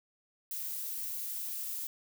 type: noise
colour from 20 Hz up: violet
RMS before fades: -38 dBFS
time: 0.51-1.87 s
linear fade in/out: 2 ms
effects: none